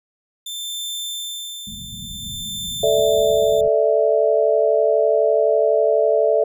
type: tone with tremolo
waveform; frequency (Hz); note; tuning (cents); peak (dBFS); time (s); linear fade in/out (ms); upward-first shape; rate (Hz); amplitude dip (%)
sawtooth; 3556; A7; +18; -22; 0.46-3.61; 5; sine; 0.53; 60
type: low-pass noise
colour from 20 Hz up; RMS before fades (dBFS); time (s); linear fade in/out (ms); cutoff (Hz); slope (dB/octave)
white; -37; 1.67-3.68; 2; 230; 96
type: chord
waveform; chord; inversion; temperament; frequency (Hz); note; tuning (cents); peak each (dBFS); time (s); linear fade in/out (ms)
sine; A suspended fourth; none; equal; 440 / 587.3 / 659.3; A4 / D5 / E5; 0 / 0 / 0; -18; 2.83-6.44; 5
effects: none